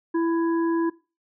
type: harmonic tone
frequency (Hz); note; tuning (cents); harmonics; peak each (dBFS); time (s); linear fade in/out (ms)
332.4; E4; +15; 1 / 3 / 5; -20 / -32 / -37; 0.14-0.9; 10
effects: noise-tail reverb RT60 0.3 s tail -20 dB re dry